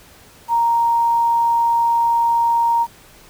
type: tone with quantisation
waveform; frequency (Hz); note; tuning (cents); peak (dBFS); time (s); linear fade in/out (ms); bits
sine; 932.3; A#5; 0; -13; 0.48-2.87; 50; 7
effects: pink hiss -46 dBFS RMS until 3.29 s